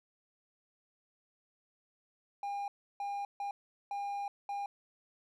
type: tone bursts at uneven times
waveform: triangle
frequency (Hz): 806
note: G5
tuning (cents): +48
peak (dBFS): -33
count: 5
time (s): 2.43-2.68 / 3-3.25 / 3.4-3.51 / 3.91-4.28 / 4.49-4.66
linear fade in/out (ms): 2
effects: none